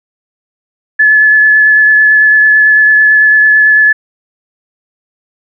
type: tone with vibrato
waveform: sine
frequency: 1720 Hz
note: A6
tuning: 40 cents flat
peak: -3 dBFS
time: 0.99-3.93 s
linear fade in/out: 10 ms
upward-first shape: triangle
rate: 9 Hz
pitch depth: 15 cents each way
effects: none